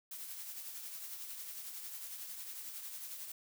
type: noise with tremolo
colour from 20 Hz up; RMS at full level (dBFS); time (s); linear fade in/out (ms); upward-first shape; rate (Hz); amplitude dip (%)
blue; -44; 0.11-3.32; 5; triangle; 11; 45
effects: none